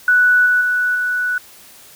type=tone with level steps; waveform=sine; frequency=1480 Hz; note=F#6; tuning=in tune; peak=-9 / -11 / -14 / -16 dBFS; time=0.08-1.38 s; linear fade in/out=2 ms; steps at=0.46 / 0.61 / 0.95 s; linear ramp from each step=2 ms; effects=white hiss -43 dBFS RMS until 1.95 s